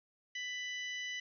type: harmonic tone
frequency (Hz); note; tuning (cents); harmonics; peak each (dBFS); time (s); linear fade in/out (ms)
993; B5; +9; 2 / 3 / 4 / 5 / 6; -40 / -43 / -54 / -59 / -51; 0.35-1.2; 5
effects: none